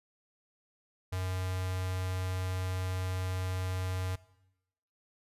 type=tone with notch filter; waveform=square; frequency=92.5 Hz; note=F#2; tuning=in tune; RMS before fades=-34 dBFS; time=1.12-4.16 s; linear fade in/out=10 ms; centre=230 Hz; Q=0.74; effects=noise-tail reverb RT60 0.9 s tail -19 dB re dry + resampled to 32000 Hz